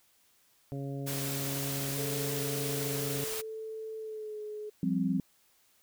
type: harmonic tone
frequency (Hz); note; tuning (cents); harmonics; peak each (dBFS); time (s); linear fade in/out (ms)
138.59; C#3; 0; 1 / 2 / 3 / 4 / 5; -36 / -40 / -44 / -46 / -51; 0.72-3.24; 0
type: noise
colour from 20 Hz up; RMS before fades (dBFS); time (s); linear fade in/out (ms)
white; -37; 1.06-3.42; 20
type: tone with pitch glide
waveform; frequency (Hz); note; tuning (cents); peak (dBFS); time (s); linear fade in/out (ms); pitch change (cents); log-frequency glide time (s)
sine; 440 to 423.5; A4 to G#4; 0 to +34; -37; 1.97-4.7; 10; -66; 3.98-4.4
type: chord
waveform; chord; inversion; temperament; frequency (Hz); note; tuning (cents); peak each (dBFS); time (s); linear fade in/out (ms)
sine; F suspended second; none; equal; 174.61 / 196 / 261.6; F3 / G3 / C4; 0 / 0 / 0; -31; 4.83-5.2; 2
effects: white hiss -67 dBFS RMS until 5.82 s